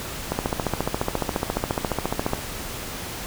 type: click train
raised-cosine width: 1 ms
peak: -8 dBFS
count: 30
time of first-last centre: 0.32-2.334 s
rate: 14.4 Hz
effects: pink hiss -33 dBFS RMS until 3.26 s